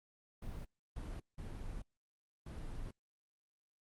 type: noise bursts at uneven times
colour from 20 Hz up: brown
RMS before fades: -44 dBFS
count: 4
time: 0.42-0.65 / 0.96-1.2 / 1.38-1.82 / 2.46-2.91 s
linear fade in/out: 5 ms
effects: Opus 24 kbps